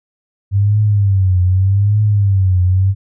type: tone with vibrato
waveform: sine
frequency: 98 Hz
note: G2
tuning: in tune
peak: -9 dBFS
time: 0.51-2.95 s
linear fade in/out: 50 ms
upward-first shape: triangle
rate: 0.83 Hz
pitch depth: 150 cents each way
effects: none